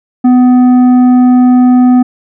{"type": "tone with tanh clipping", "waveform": "sine", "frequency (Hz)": 250, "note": "B3", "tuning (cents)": 21, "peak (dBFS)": -4, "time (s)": [0.24, 2.03], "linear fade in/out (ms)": 10, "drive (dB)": 8, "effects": []}